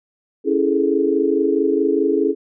sine chord, A major seventh, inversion first, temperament equal, 277.2 / 329.6 / 415.3 / 440 Hz, C#4 / E4 / G#4 / A4, 0 / 0 / 0 / 0 cents, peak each -21 / -20 / -18 / -23 dBFS, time 0.44-2.35 s, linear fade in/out 50 ms, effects none

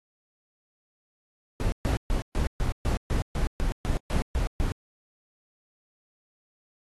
brown noise bursts, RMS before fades -25 dBFS, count 13, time 1.6-4.72 s, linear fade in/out 0 ms, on 120 ms, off 130 ms, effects AAC 32 kbps

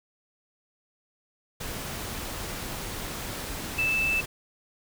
sine tone in noise, 2637 Hz, E7, in tune, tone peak -23 dBFS, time 3.78-4.21 s, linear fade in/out 10 ms, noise pink, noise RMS -35 dBFS, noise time 1.6-4.26 s, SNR +9 dB, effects none

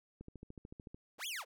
click train, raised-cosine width 3 ms, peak -36 dBFS, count 11, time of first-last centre 0.21-0.945 s, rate 13.6 Hz
sawtooth linear two-way sweep, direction up then down, 47.22 to 3493 to 369 Hz, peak -36 dBFS, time 1.18-1.45 s, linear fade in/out 50 ms, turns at 1.27 s
effects none

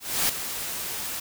white noise with ADSR envelope, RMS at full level -22 dBFS, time 0-1.2 s, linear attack 290 ms, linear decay 9 ms, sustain -10 dB, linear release 7 ms, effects none

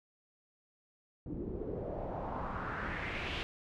pink noise with low-pass filter sweep, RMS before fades -39 dBFS, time 1.26-3.43 s, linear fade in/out 0 ms, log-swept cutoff 280 to 3200 Hz, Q 3, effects none

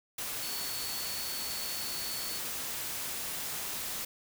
sine tone in noise, 4435 Hz, C#8, in tune, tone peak -40 dBFS, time 0.42-2.39 s, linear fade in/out 5 ms, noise white, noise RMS -37 dBFS, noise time 0.18-4.05 s, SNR -6 dB, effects none

